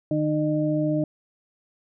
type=harmonic tone; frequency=152.4 Hz; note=D#3; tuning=36 cents flat; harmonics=1 / 2 / 4; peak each=-26 / -23 / -27 dBFS; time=0.11-1.04 s; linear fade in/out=2 ms; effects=none